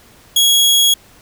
sawtooth tone, 3322 Hz, G#7, in tune, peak -6 dBFS, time 0.36-0.94 s, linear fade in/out 5 ms, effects pink hiss -46 dBFS RMS until 1.21 s

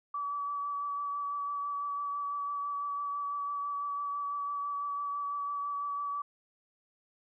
sine tone with vibrato, 1147 Hz, D6, 41 cents flat, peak -32 dBFS, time 0.14-6.22 s, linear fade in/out 5 ms, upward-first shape sine, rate 6 Hz, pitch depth 14 cents each way, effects none

